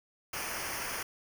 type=noise with comb filter; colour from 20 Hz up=pink; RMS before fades=-37 dBFS; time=0.33-1.03 s; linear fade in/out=5 ms; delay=0.26 ms; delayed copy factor=-0.8; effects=none